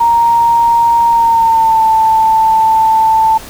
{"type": "tone with pitch glide", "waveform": "sine", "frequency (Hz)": [932.3, 885.6], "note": ["A#5", "A5"], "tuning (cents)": [0, 11], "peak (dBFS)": -6, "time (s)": [0, 3.38], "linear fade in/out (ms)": 10, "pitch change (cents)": -89, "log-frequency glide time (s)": [1.08, 1.86], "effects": ["pink hiss -31 dBFS RMS until 3.49 s"]}